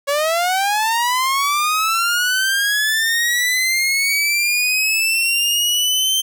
sawtooth linear sweep, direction up, 554.4 to 3134 Hz, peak -12 dBFS, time 0.07-6.22 s, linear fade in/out 20 ms, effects none

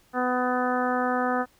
harmonic tone, 250.3 Hz, B3, 23 cents sharp, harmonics 1 / 2 / 3 / 4 / 5 / 6 / 7, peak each -28 / -29 / -28 / -34 / -30 / -33 / -36 dBFS, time 0.13-1.46 s, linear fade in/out 50 ms, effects pink hiss -61 dBFS RMS until 1.59 s

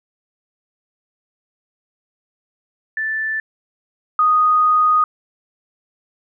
sine tone pair in turn, 1760 / 1241.9 Hz, A6 / D#6, 0 / -4 cents, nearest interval tritone, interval 604 cents, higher first, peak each -19 / -11 dBFS, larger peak second, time 2.97-3.4 / 4.19-5.04 s, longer second, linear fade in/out 2 ms, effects none

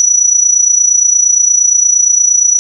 sine tone with amplitude modulation, 5890 Hz, F#8, 9 cents flat, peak -3 dBFS, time 0-2.59 s, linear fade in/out 0 ms, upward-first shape sine, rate 28.6 Hz, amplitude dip 70%, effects none

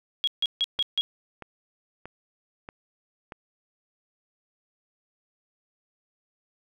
sine tone bursts, 3304 Hz, G#7, 10 cents flat, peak -21 dBFS, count 5, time 0.24-1.01 s, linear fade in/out 0 ms, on 34 ms, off 150 ms
click train, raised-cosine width 0.5 ms, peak -24 dBFS, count 5, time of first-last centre 0.79-3.322 s, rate 1.58 Hz
effects none

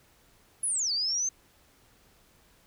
sine linear two-way sweep, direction down then up, 10900 to 4435 to 6350 Hz, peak -26 dBFS, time 0.63-1.29 s, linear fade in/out 5 ms, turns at 0.92 s, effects pink hiss -62 dBFS RMS until 2.66 s

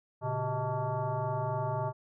sine tone with frequency modulation, 372.2 Hz, F#4, 10 cents sharp, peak -29 dBFS, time 0.21-1.93 s, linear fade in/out 50 ms, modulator 256 Hz, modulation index 2.6, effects none

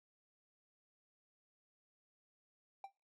triangle tone with exponential decay, 784 Hz, G5, in tune, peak -39 dBFS, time 2.84-2.92 s, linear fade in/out 2 ms, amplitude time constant 16 ms, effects noise-tail reverb RT60 0.3 s tail -22 dB re dry

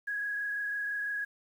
sine tone with frequency modulation, 1661.2 Hz, G#6, in tune, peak -31 dBFS, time 0.07-1.25 s, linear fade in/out 10 ms, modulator 26 Hz, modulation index 0.99, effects 10-bit

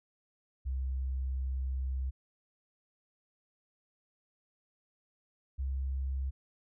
sine tone pair in turn, 65.41 / 66.78 Hz, C2 / C2, 0 / +36 cents, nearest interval unison, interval 36 cents, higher second, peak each -31 / -31 dBFS, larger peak neither, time 0.65-2.11 / 5.58-6.31 s, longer first, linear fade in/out 20 ms, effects none

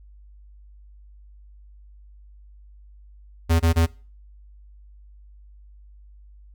square tone bursts, 82.8 Hz, E2, 8 cents sharp, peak -16 dBFS, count 3, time 3.49-3.866 s, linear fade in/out 20 ms, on 110 ms, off 23 ms, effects noise-tail reverb RT60 0.4 s tail -23 dB re dry + added 50 Hz sine -45 dBFS peak until 6.54 s

